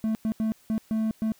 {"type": "tone bursts at uneven times", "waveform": "triangle", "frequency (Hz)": 220.1, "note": "A3", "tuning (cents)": 1, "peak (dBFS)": -21, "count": 6, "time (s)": [[0.04, 0.15], [0.25, 0.32], [0.4, 0.52], [0.7, 0.78], [0.91, 1.11], [1.22, 1.32]], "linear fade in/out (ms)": 0, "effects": ["white hiss -59 dBFS RMS until 1.39 s"]}